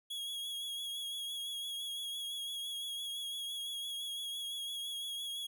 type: tone with vibrato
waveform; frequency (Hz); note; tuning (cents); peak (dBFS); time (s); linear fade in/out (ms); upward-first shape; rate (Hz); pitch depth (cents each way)
45% pulse; 3322; G#7; 0; -38; 0.1-5.47; 10; triangle; 5.9; 35
effects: none